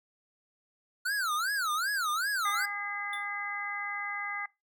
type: tone with vibrato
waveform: square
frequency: 1421 Hz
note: F6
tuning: 30 cents sharp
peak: -29 dBFS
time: 1.05-2.66 s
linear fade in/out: 10 ms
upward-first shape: sine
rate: 2.6 Hz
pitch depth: 290 cents each way
type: harmonic tone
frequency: 407.3 Hz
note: G#4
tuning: 34 cents flat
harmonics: 2 / 3 / 4 / 5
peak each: -41 / -40 / -41 / -35 dBFS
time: 2.45-4.46 s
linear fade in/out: 5 ms
type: tone with exponential decay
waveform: square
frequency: 3520 Hz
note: A7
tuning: in tune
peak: -36 dBFS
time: 3.13-3.28 s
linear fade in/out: 2 ms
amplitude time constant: 32 ms
effects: noise-tail reverb RT60 0.2 s tail -20 dB re dry